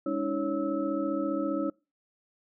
sine tone cluster, 203.2 / 284.8 / 319.8 / 554 / 1302 Hz, G#3 / C#4 / D#4 / C#5 / E6, -38 / +47 / +48 / -1 / -22 cents, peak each -38 / -31 / -31 / -33 / -39 dBFS, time 0.06-1.7 s, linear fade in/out 5 ms, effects noise-tail reverb RT60 0.3 s tail -25 dB re dry

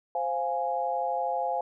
sine chord, F minor, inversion second, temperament equal, 523.3 / 698.5 / 830.6 Hz, C5 / F5 / Ab5, 0 / 0 / 0 cents, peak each -32 / -30 / -30 dBFS, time 0.15-1.61 s, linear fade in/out 2 ms, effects none

